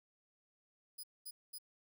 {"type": "tone bursts", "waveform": "5% pulse", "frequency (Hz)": 4978, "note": "D#8", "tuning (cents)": 0, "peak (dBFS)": -38, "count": 3, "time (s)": [0.98, 1.585], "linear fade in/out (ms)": 10, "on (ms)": 55, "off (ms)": 220, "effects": []}